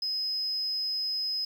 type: tone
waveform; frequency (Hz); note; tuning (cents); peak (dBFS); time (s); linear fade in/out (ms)
sine; 5070; D#8; +32; -27; 0.02-1.45; 5
effects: tanh soft clip ceiling -24 dBFS + 9-bit